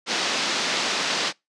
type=band-pass noise; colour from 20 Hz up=white; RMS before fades=-25 dBFS; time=0.06-1.33 s; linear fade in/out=50 ms; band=180 to 5400 Hz; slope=24 dB/octave; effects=noise-tail reverb RT60 0.2 s tail -24 dB re dry + resampled to 22050 Hz